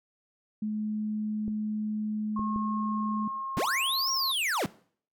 sine tone, 213.4 Hz, G#3, 47 cents sharp, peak -28 dBFS, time 0.62-3.28 s, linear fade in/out 5 ms
clicks, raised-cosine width 3 ms, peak -26 dBFS, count 3, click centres 1.48 / 2.394 / 2.561 s
sine tone with pitch glide, 1080 to 1073.2 Hz, C#6 to C6, -45 to +44 cents, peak -32 dBFS, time 2.36-4.32 s, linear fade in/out 5 ms, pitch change -11 cents, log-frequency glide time 2.74-3.66 s
square linear two-way sweep, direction up then down, 110 to 5740 to 110 Hz, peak -27 dBFS, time 3.57-4.66 s, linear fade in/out 0 ms, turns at 4.12 s
effects noise-tail reverb RT60 0.5 s tail -20 dB re dry

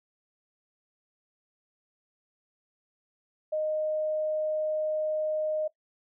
sine tone, 618 Hz, D#5, 12 cents flat, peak -26 dBFS, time 3.52-5.68 s, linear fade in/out 10 ms, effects noise-tail reverb RT60 0.1 s tail -18 dB re dry

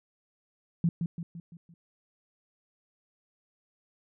sine tone with echo, 168.9 Hz, E3, 42 cents sharp, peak -21 dBFS, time 0.84-0.89 s, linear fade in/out 2 ms, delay 170 ms, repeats 5, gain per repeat -6 dB, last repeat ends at 1.74 s, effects none

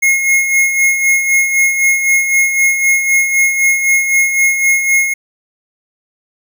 square tone with tremolo, 2158 Hz, C#7, 47 cents flat, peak -8 dBFS, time 0.02-5.14 s, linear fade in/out 10 ms, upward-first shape sine, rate 3.9 Hz, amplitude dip 55%, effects none

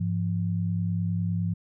sine tone pair together, 102.2 / 172.02 Hz, G#2 / F3, -27 / -26 cents, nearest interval major sixth, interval 901 cents, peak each -27 dBFS, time 0-1.54 s, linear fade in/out 10 ms, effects none

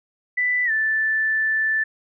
sine tone with pitch glide, 1986 to 1759.1 Hz, B6 to A6, +9 to -1 cents, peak -18 dBFS, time 0.37-1.84 s, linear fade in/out 10 ms, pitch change -210 cents, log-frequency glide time 0.65-0.71 s, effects none

